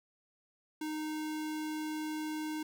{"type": "tone", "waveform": "square", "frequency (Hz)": 308.7, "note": "D#4", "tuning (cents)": -14, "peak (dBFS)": -36, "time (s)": [0.81, 2.63], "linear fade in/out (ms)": 5, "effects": []}